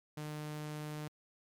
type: tone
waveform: sawtooth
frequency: 151.2 Hz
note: D#3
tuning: 49 cents flat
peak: -36 dBFS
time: 0.17-1.08 s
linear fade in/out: 5 ms
effects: MP3 96 kbps